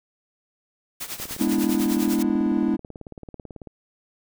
white noise with tremolo, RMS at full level -30 dBFS, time 1-2.23 s, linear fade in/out 10 ms, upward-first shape triangle, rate 10 Hz, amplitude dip 85%
click train, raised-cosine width 2 ms, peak -25 dBFS, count 46, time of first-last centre 1.2-3.673 s, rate 18.2 Hz
triangle chord, E dominant seventh, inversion first, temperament equal, 207.7 / 246.9 / 293.7 / 329.6 Hz, G#3 / B3 / D4 / E4, 0 / 0 / 0 / 0 cents, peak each -23 dBFS, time 1.39-2.77 s, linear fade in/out 20 ms
effects none

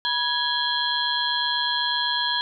sine tone cluster, 971 / 1666 / 3209 / 3357 / 4121 Hz, B5 / G#6 / G7 / G#7 / C8, -30 / +5 / +40 / +18 / -27 cents, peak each -28 dBFS, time 0.05-2.41 s, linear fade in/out 0 ms, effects none

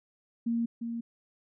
sine tone with echo, 232.6 Hz, A#3, 4 cents flat, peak -26 dBFS, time 0.46-0.66 s, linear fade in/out 10 ms, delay 350 ms, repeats 1, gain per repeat -6 dB, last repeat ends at 1.01 s, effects none

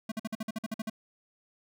square tone bursts, 220 Hz, A3, in tune, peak -32 dBFS, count 11, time 0.09-0.898 s, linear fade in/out 5 ms, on 28 ms, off 50 ms, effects none

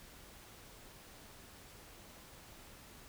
silence, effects pink hiss -56 dBFS RMS until 3.08 s

